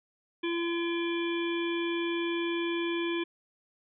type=harmonic tone with a mistuned harmonic; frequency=340 Hz; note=F4; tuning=46 cents flat; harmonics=1 / 3 / 5 / 7 / 9 / 10; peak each=-29 / -40 / -42 / -38 / -44 / -42 dBFS; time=0.43-3.24 s; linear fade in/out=10 ms; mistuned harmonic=9; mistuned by=+17 cents; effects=none